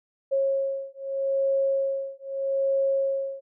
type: beating tone pair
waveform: sine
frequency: 544 / 544.8 Hz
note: C#5 / C#5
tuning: -33 / -30 cents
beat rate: 0.8 Hz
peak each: -26 dBFS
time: 0.31-3.41 s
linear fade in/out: 20 ms
effects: none

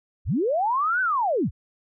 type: linear two-way sweep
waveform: sine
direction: up then down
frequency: 37.49 to 1545 to 37.49 Hz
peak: -20 dBFS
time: 0.25-1.51 s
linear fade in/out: 50 ms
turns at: 1.01 s
effects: none

